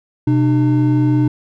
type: tone pair together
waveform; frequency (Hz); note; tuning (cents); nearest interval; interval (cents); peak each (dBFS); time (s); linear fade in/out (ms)
triangle; 126.9 / 301.8; B2 / D4; +47 / +47; octave + minor third; 1500; -12; 0.27-1.28; 5
effects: none